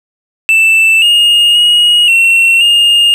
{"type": "tone with pitch steps", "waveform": "triangle", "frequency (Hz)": [2653, 2849, 2886, 2717, 2832], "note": ["E7", "F7", "F#7", "F7", "F7"], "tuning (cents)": [10, 34, -44, -48, 23], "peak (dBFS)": -3, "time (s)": [0.49, 3.14], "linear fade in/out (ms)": 0, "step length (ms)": 530, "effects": []}